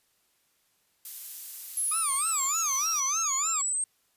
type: noise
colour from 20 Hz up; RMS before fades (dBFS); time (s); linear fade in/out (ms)
violet; -37; 1.05-3; 2
type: exponential two-way sweep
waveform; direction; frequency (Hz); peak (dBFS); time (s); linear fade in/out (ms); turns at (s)
sine; down then up; 11190 to 5588 to 8490; -26; 1.77-3.84; 2; 2.89
type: tone with vibrato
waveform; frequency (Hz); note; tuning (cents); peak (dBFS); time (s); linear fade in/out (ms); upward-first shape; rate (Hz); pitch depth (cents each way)
40% pulse; 1194; D6; +28; -31; 1.91-3.62; 10; sine; 3.3; 200
effects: white hiss -70 dBFS RMS until 4.16 s + resampled to 32000 Hz